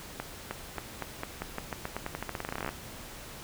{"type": "accelerating click train", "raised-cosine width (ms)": 0.5, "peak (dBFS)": -18, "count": 27, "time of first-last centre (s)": [0.2, 2.69], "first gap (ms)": 310, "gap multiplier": 0.88, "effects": ["pink hiss -45 dBFS RMS until 3.43 s"]}